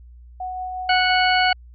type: tone with tremolo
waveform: sine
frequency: 739 Hz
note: F#5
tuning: 2 cents flat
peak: -25 dBFS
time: 0.4-1.1 s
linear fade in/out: 5 ms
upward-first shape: triangle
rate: 5.6 Hz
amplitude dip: 25%
type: harmonic tone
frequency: 737 Hz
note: F#5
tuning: 7 cents flat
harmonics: 1 / 2 / 3 / 4 / 6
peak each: -18 / -21 / -23 / -24 / -26 dBFS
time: 0.89-1.53 s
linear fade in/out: 5 ms
effects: added 60 Hz sine -41 dBFS peak until 1.74 s